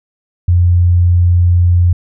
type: tone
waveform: sine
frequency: 88 Hz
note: F2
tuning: 14 cents sharp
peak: -6 dBFS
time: 0.48-1.93 s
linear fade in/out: 5 ms
effects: none